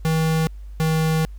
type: tone pair in turn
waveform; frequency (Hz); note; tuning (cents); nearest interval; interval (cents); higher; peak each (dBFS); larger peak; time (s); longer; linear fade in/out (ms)
square; 160 / 159.2; D#3 / D#3; +49 / +40; unison; 9; first; -18; neither; 0.05-0.47 / 0.8-1.25; second; 0
effects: added 50 Hz sine -33 dBFS peak until 1.38 s + pink hiss -61 dBFS RMS until 1.38 s